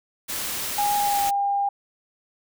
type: noise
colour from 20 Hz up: white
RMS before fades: -29 dBFS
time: 0.28-1.31 s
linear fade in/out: 20 ms
type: tone with pitch glide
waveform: sine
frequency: 821 to 802.2 Hz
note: G#5 to G5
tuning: -20 to +40 cents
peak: -20 dBFS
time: 0.78-1.69 s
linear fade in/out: 5 ms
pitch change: -40 cents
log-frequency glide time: 0.94-1.26 s
effects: none